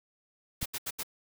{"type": "noise bursts", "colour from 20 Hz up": "white", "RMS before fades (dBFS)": -35, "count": 4, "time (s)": [0.61, 1.033], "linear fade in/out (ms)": 10, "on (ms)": 48, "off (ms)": 77}
{"type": "click", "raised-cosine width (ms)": 5, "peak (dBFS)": -23, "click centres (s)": 0.629}
{"effects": []}